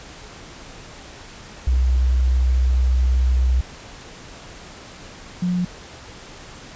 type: tone pair in turn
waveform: sine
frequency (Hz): 63.3 / 179.04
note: B1 / F3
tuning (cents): +43 / +43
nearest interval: octave + tritone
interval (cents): 1800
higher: second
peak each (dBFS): -14 / -18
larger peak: first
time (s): 1.67-3.61 / 5.42-5.65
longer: first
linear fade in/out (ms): 5
effects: pink hiss -40 dBFS RMS until 6.75 s + resampled to 16000 Hz